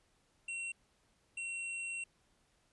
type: tone bursts at uneven times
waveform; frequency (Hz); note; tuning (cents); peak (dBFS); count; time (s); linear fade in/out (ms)
square; 2729; F7; -41; -39; 2; 0.48-0.72 / 1.37-2.04; 5
effects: pink hiss -73 dBFS RMS until 2.72 s + resampled to 24000 Hz